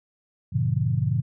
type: chord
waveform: sine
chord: G diminished seventh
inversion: none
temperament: just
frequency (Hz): 98 / 117.6 / 141.12 / 169.34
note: G2 / Bb2 / Db3 / Fb3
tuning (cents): 0 / +16 / +31 / +47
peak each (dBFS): -28 / -24 / -25 / -30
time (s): 0.52-1.22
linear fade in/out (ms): 20
effects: none